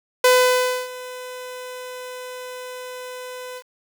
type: tone with ADSR envelope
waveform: sawtooth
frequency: 503 Hz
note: B4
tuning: 32 cents sharp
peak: -7 dBFS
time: 0.24-3.63 s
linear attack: 5 ms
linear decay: 630 ms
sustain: -21 dB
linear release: 60 ms
effects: 8-bit